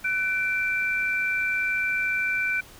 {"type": "tone pair together", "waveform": "sine", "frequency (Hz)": [1500, 2346], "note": ["F#6", "D7"], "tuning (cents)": [23, -2], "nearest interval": "minor sixth", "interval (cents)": 775, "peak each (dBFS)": [-26, -25], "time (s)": [0.04, 2.61], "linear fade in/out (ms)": 10, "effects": ["pink hiss -48 dBFS RMS until 2.79 s"]}